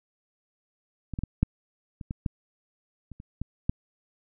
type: clicks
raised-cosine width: 5 ms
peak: -21 / -19 / -16 / -8 / -25 / -19 / -14 / -29 / -30 / -19 / -11 dBFS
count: 11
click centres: 1.137 / 1.189 / 1.236 / 1.43 / 2.012 / 2.109 / 2.262 / 3.117 / 3.201 / 3.416 / 3.695 s
effects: none